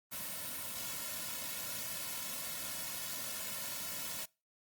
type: noise with comb filter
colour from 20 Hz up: white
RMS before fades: -41 dBFS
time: 0.11-4.26 s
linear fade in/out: 20 ms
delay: 2.5 ms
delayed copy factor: -1
effects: noise-tail reverb RT60 0.3 s tail -24 dB re dry + Opus 32 kbps